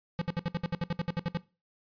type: tone bursts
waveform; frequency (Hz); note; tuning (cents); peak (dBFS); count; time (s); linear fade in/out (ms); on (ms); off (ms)
square; 171.3; F3; -33; -28; 14; 0.19-1.372; 0; 25; 64
effects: noise-tail reverb RT60 0.3 s tail -20 dB re dry + resampled to 11025 Hz